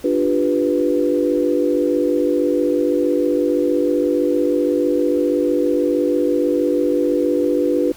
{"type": "chord", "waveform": "sine", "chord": "G dominant seventh", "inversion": "second", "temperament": "equal with one note detuned", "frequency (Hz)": [293.7, 349.2, 395.4, 493.9], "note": ["D4", "F4", "G4", "B4"], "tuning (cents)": [0, 0, 15, 0], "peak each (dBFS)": [-19, -20, -24, -19], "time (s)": [0.04, 7.92], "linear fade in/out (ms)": 5, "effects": ["pink hiss -43 dBFS RMS until 7.96 s"]}